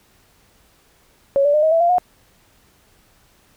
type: tone with pitch steps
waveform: sine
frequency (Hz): 554.4 / 579.3 / 605.3 / 632.4 / 660.8 / 690.5 / 721.5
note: C#5 / D5 / D#5 / D#5 / E5 / F5 / F#5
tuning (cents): 0 / -24 / -48 / +28 / +4 / -20 / -44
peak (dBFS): -12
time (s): 1.36-1.983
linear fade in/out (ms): 0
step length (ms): 89
effects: pink hiss -56 dBFS RMS until 3.56 s